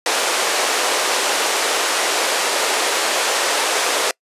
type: band-pass noise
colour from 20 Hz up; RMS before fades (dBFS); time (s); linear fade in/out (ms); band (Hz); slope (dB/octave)
pink; -19; 0.06-4.11; 2; 420 to 10000; 24
effects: noise-tail reverb RT60 0.1 s tail -26 dB re dry + resampled to 32000 Hz